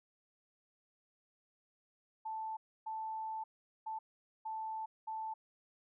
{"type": "tone bursts at uneven times", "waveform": "sine", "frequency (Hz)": 880, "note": "A5", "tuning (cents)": 0, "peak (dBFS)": -38, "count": 5, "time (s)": [[2.25, 2.57], [2.86, 3.44], [3.86, 3.99], [4.45, 4.86], [5.07, 5.34]], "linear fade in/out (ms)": 10, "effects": []}